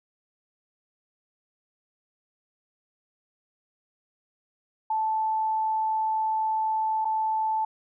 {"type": "tone with dropouts", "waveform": "sine", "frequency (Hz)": 876, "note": "A5", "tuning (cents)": -8, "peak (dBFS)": -23, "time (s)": [4.9, 7.65], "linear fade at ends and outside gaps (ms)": 5, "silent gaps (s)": [7.047, 7.052], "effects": []}